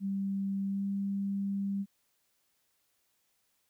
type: tone with pitch glide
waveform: sine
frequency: 196 to 197.93 Hz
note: G3 to G3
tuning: 0 to +17 cents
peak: -30 dBFS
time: 0-1.86 s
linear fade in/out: 50 ms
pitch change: +17 cents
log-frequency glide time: 0.66-0.84 s
effects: white hiss -75 dBFS RMS until 3.69 s